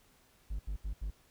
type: tone bursts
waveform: triangle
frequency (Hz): 50.7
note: G#1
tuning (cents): -41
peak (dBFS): -32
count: 4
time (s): 0.5-1.107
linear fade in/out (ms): 10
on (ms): 94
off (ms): 77
effects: pink hiss -66 dBFS RMS until 1.3 s